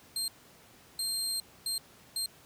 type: tone bursts at uneven times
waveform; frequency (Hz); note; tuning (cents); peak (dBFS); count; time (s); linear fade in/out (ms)
25% pulse; 4186; C8; 0; -26; 4; 0.16-0.28 / 0.99-1.4 / 1.66-1.78 / 2.16-2.26; 2
effects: pink hiss -57 dBFS RMS until 2.45 s + high-pass 80 Hz 12 dB/octave